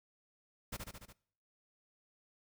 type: noise with echo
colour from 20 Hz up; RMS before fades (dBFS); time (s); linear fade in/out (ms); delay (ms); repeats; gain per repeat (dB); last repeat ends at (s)
pink; -41; 0.72-0.77; 10; 72; 5; -3; 1.13
effects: noise-tail reverb RT60 0.6 s tail -22 dB re dry

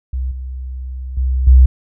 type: tone with level steps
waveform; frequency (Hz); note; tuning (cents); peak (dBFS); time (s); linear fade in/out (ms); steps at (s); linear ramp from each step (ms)
sine; 64.2; C2; -32; -17 / -23 / -13 / -3; 0.13-1.66; 5; 0.31 / 1.17 / 1.47; 5
effects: none

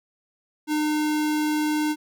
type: tone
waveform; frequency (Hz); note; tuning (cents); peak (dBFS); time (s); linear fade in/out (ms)
square; 303.5; D#4; -43; -22; 0.67-1.96; 50
effects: none

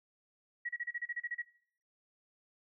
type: tone bursts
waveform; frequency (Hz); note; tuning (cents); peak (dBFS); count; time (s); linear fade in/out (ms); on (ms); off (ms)
sine; 1917; A#6; +48; -34; 11; 0.65-1.422; 10; 42; 31
effects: noise-tail reverb RT60 0.7 s tail -23 dB re dry

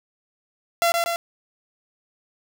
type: tone with echo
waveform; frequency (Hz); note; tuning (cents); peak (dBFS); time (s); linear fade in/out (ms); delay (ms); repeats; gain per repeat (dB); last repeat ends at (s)
sawtooth; 681; F5; -44; -13; 0.82-0.92; 0; 120; 2; -3; 1.16
effects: none

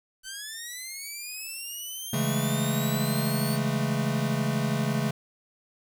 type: linear sweep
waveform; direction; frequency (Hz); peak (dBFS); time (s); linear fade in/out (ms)
10% pulse; up; 1510 to 4521; -27; 0.23-3.59; 50
type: chord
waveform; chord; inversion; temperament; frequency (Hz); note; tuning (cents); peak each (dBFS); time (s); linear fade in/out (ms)
square; A major seventh; first; equal; 138.59 / 164.81 / 207.7 / 220; C#3 / E3 / G#3 / A3; 0 / 0 / 0 / 0; -29 / -33 / -33 / -31; 2.13-5.11; 5
effects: 9-bit

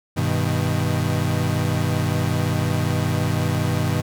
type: chord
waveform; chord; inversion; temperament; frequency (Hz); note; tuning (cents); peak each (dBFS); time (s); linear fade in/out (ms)
35% pulse; G augmented; none; equal; 98 / 123.47 / 155.56; G2 / B2 / D#3; 0 / 0 / 0; -22; 0.16-4.02; 20
effects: none

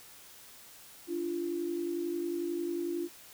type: tone pair together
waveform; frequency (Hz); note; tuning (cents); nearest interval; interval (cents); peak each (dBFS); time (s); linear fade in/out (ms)
sine; 293.7 / 344.8; D4 / F4; 0 / -22; minor third; 278; -38 / -32; 1.07-3.09; 50
effects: white hiss -53 dBFS RMS until 3.33 s

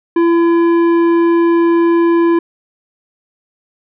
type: tone with tanh clipping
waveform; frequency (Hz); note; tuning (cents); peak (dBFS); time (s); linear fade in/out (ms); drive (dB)
triangle; 337.7; E4; +42; -10; 0.16-2.39; 5; 15
effects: none

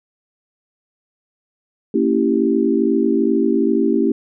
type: chord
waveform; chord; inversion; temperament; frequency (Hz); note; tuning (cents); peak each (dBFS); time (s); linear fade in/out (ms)
sine; A# diminished seventh; none; equal with one note detuned; 229.3 / 277.2 / 329.6 / 392; A#3 / C#4 / E4 / G4; -28 / 0 / 0 / 0; -19; 1.94-4.12; 5
effects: none

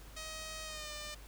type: tone with pitch glide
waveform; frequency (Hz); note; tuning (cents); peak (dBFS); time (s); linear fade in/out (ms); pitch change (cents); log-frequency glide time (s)
5% pulse; 630 to 599.1; D#5 to D5; +21 to +34; -31; 0.16-1.15; 10; -87; 0.64-0.92
effects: added 50 Hz sine -51 dBFS peak until 1.27 s + pink hiss -57 dBFS RMS until 1.27 s

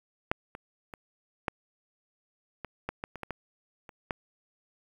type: clicks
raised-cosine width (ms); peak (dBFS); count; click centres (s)
0.5; -10 / -25 / -26 / -13 / -22 / -17 / -19 / -25 / -21 / -19 / -30 / -15; 12; 0.315 / 0.551 / 0.938 / 1.482 / 2.647 / 2.89 / 3.039 / 3.157 / 3.233 / 3.307 / 3.892 / 4.108
effects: 8-bit

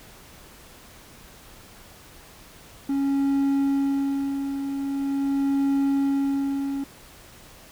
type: tone with tremolo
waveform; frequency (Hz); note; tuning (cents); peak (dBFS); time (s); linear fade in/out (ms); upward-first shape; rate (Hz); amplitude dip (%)
triangle; 276.4; C#4; -5; -17; 2.89-6.84; 5; sine; 0.43; 55
effects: pink hiss -48 dBFS RMS until 7.71 s

